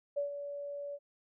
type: tone with ADSR envelope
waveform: sine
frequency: 572 Hz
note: D5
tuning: 46 cents flat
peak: -29 dBFS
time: 0.16-0.99 s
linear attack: 17 ms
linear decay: 120 ms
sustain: -9 dB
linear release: 48 ms
effects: none